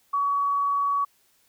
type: tone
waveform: sine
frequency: 1130 Hz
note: C#6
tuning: 33 cents sharp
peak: -21 dBFS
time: 0.13-1.05 s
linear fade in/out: 10 ms
effects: white hiss -64 dBFS RMS until 1.48 s